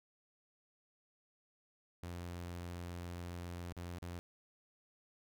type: tone with dropouts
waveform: sawtooth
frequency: 87.31 Hz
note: F2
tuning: in tune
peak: -39 dBFS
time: 2.03-4.19 s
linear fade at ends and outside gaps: 0 ms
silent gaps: 3.725-3.767 / 3.985-4.022 s
effects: none